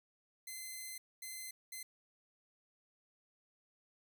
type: tone bursts at uneven times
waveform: 5% pulse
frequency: 2059 Hz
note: C7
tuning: 28 cents flat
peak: -34 dBFS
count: 3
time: 0.47-0.98 / 1.22-1.51 / 1.72-1.83 s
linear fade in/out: 5 ms
effects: none